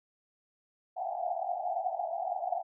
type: band-pass noise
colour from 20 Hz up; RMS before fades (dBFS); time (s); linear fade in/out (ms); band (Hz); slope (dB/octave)
pink; -34; 0.96-2.63; 20; 680 to 780; 96
effects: none